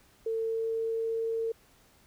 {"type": "tone with pitch glide", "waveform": "sine", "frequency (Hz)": [450, 453.1], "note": ["A4", "A#4"], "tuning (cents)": [39, -49], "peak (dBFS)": -28, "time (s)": [0.26, 1.52], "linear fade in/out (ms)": 5, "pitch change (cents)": 12, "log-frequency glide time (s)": [0.42, 1.21], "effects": ["pink hiss -62 dBFS RMS until 2.06 s"]}